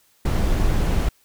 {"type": "noise", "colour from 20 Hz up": "brown", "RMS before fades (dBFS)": -19, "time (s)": [0.25, 1.09], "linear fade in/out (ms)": 5, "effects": ["white hiss -60 dBFS RMS until 1.24 s"]}